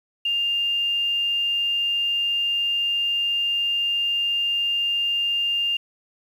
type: tone with quantisation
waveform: sine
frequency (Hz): 2803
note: F7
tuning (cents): +6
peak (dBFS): -20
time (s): 0.25-5.77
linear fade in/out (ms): 5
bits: 8
effects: none